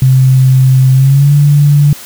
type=tone with pitch glide; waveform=sine; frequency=130.81 to 145.14 Hz; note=C3 to D3; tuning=0 to -20 cents; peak=-3 dBFS; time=0.02-1.93 s; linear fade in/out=2 ms; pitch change=+180 cents; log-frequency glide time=0.93-1.34 s; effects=white hiss -30 dBFS RMS until 2.05 s